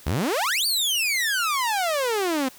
sawtooth exponential two-way sweep, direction up then down, 63.7 to 4682 to 251.2 Hz, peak -18 dBFS, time 0.06-2.49 s, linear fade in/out 10 ms, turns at 0.66 s, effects white hiss -48 dBFS RMS until 2.58 s

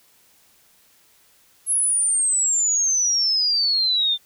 sine exponential sweep, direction down, 10870 to 3556 Hz, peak -17 dBFS, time 1.66-4.18 s, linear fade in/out 50 ms, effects white hiss -57 dBFS RMS until 4.25 s

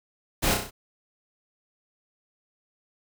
pink noise with echo, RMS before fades -24 dBFS, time 0.42-0.55 s, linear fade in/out 20 ms, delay 32 ms, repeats 5, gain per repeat -4 dB, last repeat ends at 0.71 s, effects none

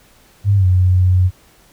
sine tone with pitch glide, 100.4 to 91.54 Hz, G2 to F#2, +42 to -18 cents, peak -9 dBFS, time 0.44-1.31 s, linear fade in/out 50 ms, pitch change -160 cents, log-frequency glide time 0.56-0.66 s, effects pink hiss -50 dBFS RMS until 1.72 s

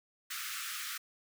pink high-pass noise, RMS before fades -40 dBFS, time 0.3-0.98 s, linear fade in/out 10 ms, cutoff 1200 Hz, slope 96 dB/octave, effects none

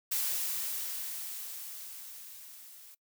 blue noise with level ramp, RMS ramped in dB -31 to -53 dBFS, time 0.11-2.95 s, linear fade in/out 10 ms, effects noise-tail reverb RT60 0.1 s tail -21 dB re dry

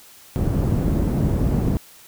white low-pass noise, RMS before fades -20 dBFS, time 0.36-1.77 s, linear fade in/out 0 ms, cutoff 200 Hz, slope 12 dB/octave, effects white hiss -47 dBFS RMS until 2.07 s

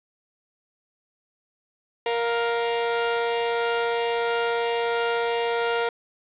sawtooth tone pair together, 467.9 / 701.1 Hz, A#4 / F5, +6 / +7 cents, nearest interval perfect fifth, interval 701 cents, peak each -19 / -26 dBFS, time 2.06-5.89 s, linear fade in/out 2 ms, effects resampled to 8000 Hz + 7-bit

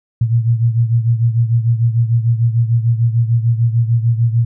sine beating tone pair, 115 / 121.7 Hz, A#2 / B2, -23 / -25 cents, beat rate 6.7 Hz, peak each -12 / -17 dBFS, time 0.21-4.45 s, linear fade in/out 5 ms, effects none

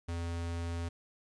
square tone, 84.8 Hz, E2, 50 cents sharp, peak -35 dBFS, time 0.08-0.89 s, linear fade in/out 10 ms, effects resampled to 22050 Hz + 12-bit

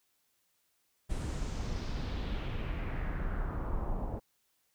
brown noise with low-pass filter sweep, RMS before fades -35 dBFS, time 1.09-4.2 s, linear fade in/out 20 ms, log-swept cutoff 9500 to 750 Hz, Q 2.3, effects white hiss -75 dBFS RMS until 4.74 s

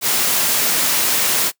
white high-pass noise, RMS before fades -17 dBFS, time 0.01-1.52 s, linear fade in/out 50 ms, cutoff 150 Hz, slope 12 dB/octave, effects noise-tail reverb RT60 0.1 s tail -21 dB re dry

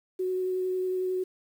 sine tone with vibrato, 370 Hz, F#4, in tune, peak -26 dBFS, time 0.19-1.24 s, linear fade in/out 10 ms, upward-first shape sine, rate 11 Hz, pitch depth 11 cents each way, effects 9-bit

